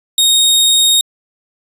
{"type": "tone", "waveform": "sawtooth", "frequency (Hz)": 3729, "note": "A#7", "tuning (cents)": 0, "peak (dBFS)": -5, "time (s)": [0.18, 1.01], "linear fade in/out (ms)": 2, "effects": ["resampled to 32000 Hz"]}